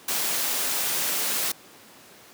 white noise, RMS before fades -26 dBFS, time 0.08-1.52 s, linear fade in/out 5 ms, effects pink hiss -49 dBFS RMS until 2.33 s + high-pass 200 Hz 12 dB/octave

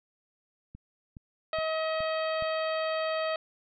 click train, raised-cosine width 5 ms, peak -32 dBFS, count 5, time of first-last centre 0.75-2.424 s, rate 2.39 Hz
harmonic tone, 636 Hz, D#5, 38 cents sharp, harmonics 1 / 2 / 3 / 4 / 5 / 6 / 7, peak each -29 / -35 / -39 / -41 / -43 / -45 / -46 dBFS, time 1.53-3.36 s, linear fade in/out 2 ms
effects none

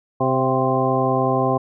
harmonic tone with a mistuned harmonic, 130.7 Hz, C3, 1 cent flat, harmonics 1 / 2 / 3 / 4 / 5 / 6 / 8, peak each -24 / -24 / -24 / -24 / -24 / -24 / -24 dBFS, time 0.2-1.58 s, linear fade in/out 10 ms, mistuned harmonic 5, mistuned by +44 cents, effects none

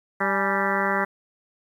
harmonic tone with a mistuned harmonic, 196 Hz, G3, in tune, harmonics 1 / 2 / 3 / 4 / 5 / 6 / 7 / 8 / 9 / 10, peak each -30 / -30 / -30 / -30 / -30 / -30 / -30 / -30 / -30 / -30 dBFS, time 0.2-1.05 s, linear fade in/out 10 ms, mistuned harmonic 4, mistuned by +87 cents, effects 9-bit

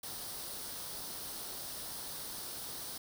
white noise with comb filter, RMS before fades -43 dBFS, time 0.03-2.98 s, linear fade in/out 5 ms, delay 0.21 ms, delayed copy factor +0.55, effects none

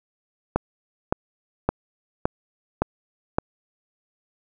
click train, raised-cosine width 1 ms, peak -5 dBFS, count 6, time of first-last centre 0.56-3.385 s, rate 1.77 Hz, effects none

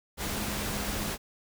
sine tone in noise, 205.8 Hz, G#3, 16 cents flat, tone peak -40 dBFS, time 0.23-1.14 s, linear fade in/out 50 ms, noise pink, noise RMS -33 dBFS, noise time 0.17-1.18 s, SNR -10 dB, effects none

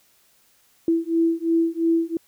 sine beating tone pair, 329.6 / 332.5 Hz, E4 / E4, 0 / +15 cents, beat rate 2.9 Hz, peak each -21 dBFS, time 0.88-2.17 s, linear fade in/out 2 ms, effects white hiss -60 dBFS RMS until 2.27 s

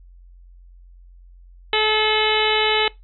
harmonic tone with a mistuned harmonic, 431.3 Hz, A4, 35 cents flat, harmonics 1 / 2 / 3 / 4 / 5 / 6 / 7 / 8 / 9, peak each -22 / -24 / -28 / -27 / -24 / -28 / -22 / -28 / -26 dBFS, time 1.73-2.88 s, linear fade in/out 2 ms, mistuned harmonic 8, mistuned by +27 cents, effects noise-tail reverb RT60 0.2 s tail -22 dB re dry + added 44 Hz sine -43 dBFS peak until 3.03 s

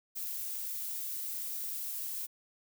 violet noise, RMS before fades -38 dBFS, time 0.15-2.27 s, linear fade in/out 20 ms, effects none

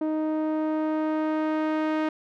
sawtooth tone with low-pass filter sweep, 311.1 Hz, D#4, in tune, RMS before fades -26 dBFS, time 0.01-2.09 s, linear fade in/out 5 ms, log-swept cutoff 650 to 2100 Hz, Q 0.76, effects none

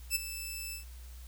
10% pulse tone with ADSR envelope, 2637 Hz, E7, in tune, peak -17 dBFS, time 0.1-0.85 s, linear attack 54 ms, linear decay 17 ms, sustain -13 dB, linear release 120 ms, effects added 61 Hz sine -45 dBFS peak until 1.27 s + white hiss -58 dBFS RMS until 1.27 s

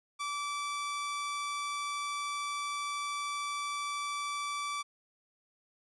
sawtooth tone, 1159 Hz, D6, 23 cents flat, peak -30 dBFS, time 0.19-4.83 s, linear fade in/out 20 ms, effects resampled to 24000 Hz

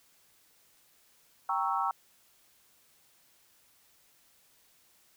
sine chord, G diminished seventh, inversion none, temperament equal, 784 / 932.3 / 1108.7 / 1318.5 Hz, G5 / Bb5 / Db6 / Fb6, 0 / 0 / 0 / 0 cents, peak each -33 dBFS, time 1.49-1.91 s, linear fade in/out 2 ms, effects white hiss -65 dBFS RMS until 5.16 s

